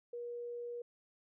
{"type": "tone", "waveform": "sine", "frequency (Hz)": 478.5, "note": "A#4", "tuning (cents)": 45, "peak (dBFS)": -40, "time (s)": [0.13, 0.82], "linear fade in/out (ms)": 5, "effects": []}